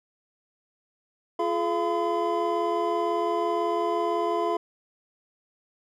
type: tone cluster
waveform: triangle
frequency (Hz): 346.6 / 424.7 / 685 / 1014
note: F4 / G#4 / F5 / B5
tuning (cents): -13 / +39 / -34 / +45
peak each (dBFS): -27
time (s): 1.39-4.57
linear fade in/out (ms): 5
effects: none